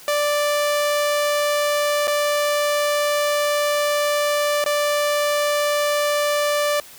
sawtooth tone with dropouts, 587.3 Hz, D5, in tune, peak -14 dBFS, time 0.08-6.8 s, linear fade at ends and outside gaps 1 ms, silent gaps 2.072-2.078 / 4.641-4.661 s, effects white hiss -43 dBFS RMS until 6.98 s

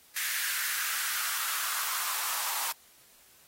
white noise with high-pass filter sweep, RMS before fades -32 dBFS, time 0.16-2.72 s, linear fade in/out 5 ms, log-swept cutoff 1800 to 930 Hz, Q 3.2, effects white hiss -59 dBFS RMS until 3.47 s + AAC 48 kbps

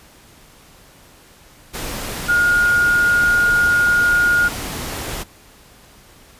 sine tone in noise, 1428 Hz, F6, 38 cents sharp, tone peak -12 dBFS, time 2.28-4.49 s, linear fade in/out 20 ms, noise pink, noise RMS -27 dBFS, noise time 1.73-5.24 s, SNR +12 dB, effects pink hiss -47 dBFS RMS until 6.39 s + resampled to 32000 Hz

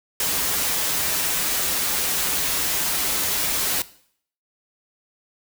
white noise with comb filter, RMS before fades -23 dBFS, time 0.2-3.82 s, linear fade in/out 2 ms, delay 8.8 ms, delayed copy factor -0.55, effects noise-tail reverb RT60 0.6 s tail -18 dB re dry

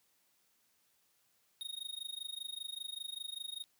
square tone with amplitude modulation, 3729 Hz, A#7, in tune, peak -38 dBFS, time 1.61-3.64 s, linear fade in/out 0 ms, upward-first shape sine, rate 25.1 Hz, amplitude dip 95%, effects white hiss -74 dBFS RMS until 3.79 s + high-pass 60 Hz 12 dB/octave

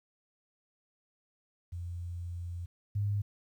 sine tone pair in turn, 87 / 102.04 Hz, F2 / G#2, -6 / -30 cents, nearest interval minor third, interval 276 cents, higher second, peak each -36 / -28 dBFS, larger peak second, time 1.72-2.66 / 2.95-3.22 s, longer first, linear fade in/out 10 ms, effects 11-bit

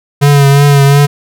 square tone with vibrato, 141.4 Hz, C#3, 35 cents sharp, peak -4 dBFS, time 0.21-1.07 s, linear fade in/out 20 ms, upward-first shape triangle, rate 2.8 Hz, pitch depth 39 cents each way, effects none

